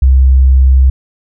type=tone; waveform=sine; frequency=65.6 Hz; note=C2; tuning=5 cents sharp; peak=-3 dBFS; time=0.02-0.9 s; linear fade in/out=5 ms; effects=none